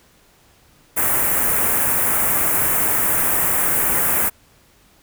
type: band-stop noise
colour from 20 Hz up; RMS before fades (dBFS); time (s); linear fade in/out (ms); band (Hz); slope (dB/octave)
white; -18; 0.96-4.3; 20; 2100 to 9000; 24
effects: pink hiss -54 dBFS RMS until 5.02 s